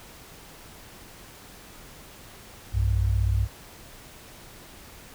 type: tone pair together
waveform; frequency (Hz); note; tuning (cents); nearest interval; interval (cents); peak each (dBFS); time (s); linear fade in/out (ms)
sine; 61.74 / 98; B1 / G2; 0 / 0; minor sixth; 800; -23; 2.72-3.48; 50
effects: pink hiss -47 dBFS RMS until 5.14 s